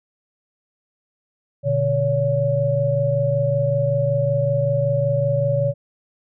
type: tone cluster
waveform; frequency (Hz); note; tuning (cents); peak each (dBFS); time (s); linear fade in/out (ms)
sine; 121.1 / 146.4 / 565; B2 / D3 / C#5; -34 / -5 / +33; -22 / -23 / -19; 1.63-5.74; 50
effects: none